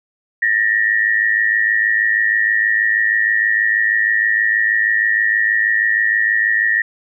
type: tone pair together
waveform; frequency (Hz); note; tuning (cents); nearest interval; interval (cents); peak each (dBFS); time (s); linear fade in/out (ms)
sine; 1787 / 1893.3; A6 / A#6; +26 / +26; minor second; 100; -16 / -15; 0.42-6.82; 5
effects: none